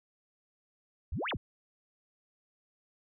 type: exponential two-way sweep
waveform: sine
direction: up then down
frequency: 52.9 to 3646 to 52.9 Hz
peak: -32 dBFS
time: 1.12-1.37 s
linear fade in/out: 5 ms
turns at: 1.3 s
effects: none